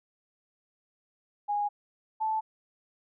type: tone pair in turn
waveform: sine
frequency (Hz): 824 / 875.3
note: G#5 / A5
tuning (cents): -14 / -9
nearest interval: minor second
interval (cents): 105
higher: second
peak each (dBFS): -26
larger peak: neither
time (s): 1.48-1.69 / 2.2-2.41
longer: neither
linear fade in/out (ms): 20
effects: none